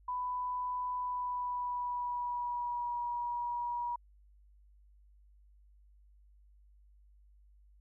sine tone with pitch glide, 995 to 960.6 Hz, B5 to B5, +13 to -48 cents, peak -33 dBFS, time 0.08-3.96 s, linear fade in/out 5 ms, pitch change -61 cents, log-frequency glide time 0.96-2.99 s, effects added 50 Hz sine -59 dBFS peak until 7.8 s

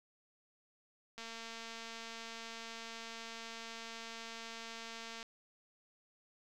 click train, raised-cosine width 0.2 ms, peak -30 dBFS, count 924, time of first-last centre 1.18-5.228 s, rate 228 Hz, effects none

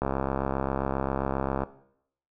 click train, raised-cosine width 1 ms, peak -13 dBFS, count 110, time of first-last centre 0.02-1.635 s, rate 67.5 Hz, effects noise-tail reverb RT60 0.7 s tail -17 dB re dry

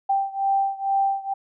sine beating tone pair, 784 / 786.2 Hz, G5 / G5, 0 / +5 cents, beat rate 2.2 Hz, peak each -22 / -24 dBFS, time 0.09-1.34 s, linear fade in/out 10 ms, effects none

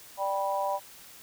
sine chord, G major, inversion second, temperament just, 588 / 784 / 980 Hz, D5 / G5 / B5, +2 / 0 / -14 cents, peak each -31 dBFS, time 0.17-0.8 s, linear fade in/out 50 ms, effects white hiss -50 dBFS RMS until 1.22 s

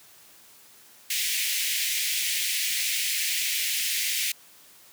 pink high-pass noise, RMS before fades -27 dBFS, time 1.1-4.32 s, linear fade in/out 5 ms, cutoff 2000 Hz, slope 48 dB/octave, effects white hiss -53 dBFS RMS until 4.92 s + high-pass 80 Hz 12 dB/octave

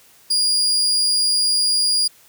35% pulse tone, 4848 Hz, D#8, 46 cents flat, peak -14 dBFS, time 0.3-2.08 s, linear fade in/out 10 ms, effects white hiss -51 dBFS RMS until 2.28 s

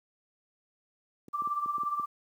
clicks, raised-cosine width 3 ms, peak -32 dBFS, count 7, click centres 1.283 / 1.421 / 1.474 / 1.66 / 1.782 / 1.834 / 1.997 s
sine tone with tremolo, 1174.7 Hz, D6, in tune, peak -26 dBFS, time 1.33-2.06 s, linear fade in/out 20 ms, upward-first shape sine, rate 17 Hz, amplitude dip 65%
effects high-pass 200 Hz 12 dB/octave + 10-bit

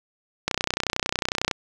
click train, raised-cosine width 0.2 ms, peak -5 dBFS, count 33, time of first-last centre 0.48-1.512 s, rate 31 Hz, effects none

